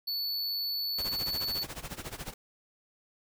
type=tone; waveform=square; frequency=4451 Hz; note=C#8; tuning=6 cents sharp; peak=-31 dBFS; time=0.07-1.64 s; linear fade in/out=10 ms
type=noise with tremolo; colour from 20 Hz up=pink; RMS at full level=-38 dBFS; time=0.98-2.34 s; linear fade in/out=5 ms; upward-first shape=sine; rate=14 Hz; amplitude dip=85%
effects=none